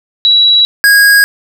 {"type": "tone pair in turn", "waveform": ["sine", "square"], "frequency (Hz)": [3906, 1642.3], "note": ["B7", "G#6"], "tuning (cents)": [-20, -20], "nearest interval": "octave + minor third", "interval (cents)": 1500, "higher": "first", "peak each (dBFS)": -4, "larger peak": "neither", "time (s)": [[0.25, 0.65], [0.84, 1.24]], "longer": "neither", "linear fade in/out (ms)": 0, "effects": []}